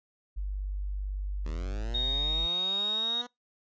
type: tone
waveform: sine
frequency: 49 Hz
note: G1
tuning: in tune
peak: -30 dBFS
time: 0.36-2.47 s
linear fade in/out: 20 ms
type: linear sweep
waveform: 10% pulse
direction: up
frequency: 72.7 to 246.3 Hz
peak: -32 dBFS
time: 1.45-3.27 s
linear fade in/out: 10 ms
type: tone with pitch glide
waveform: sine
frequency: 3725 to 3755 Hz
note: A#7 to A#7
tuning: -2 to +12 cents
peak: -27 dBFS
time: 1.94-3.22 s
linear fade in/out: 10 ms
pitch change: +14 cents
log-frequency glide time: 2.23-3.07 s
effects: noise-tail reverb RT60 0.2 s tail -26 dB re dry + resampled to 16000 Hz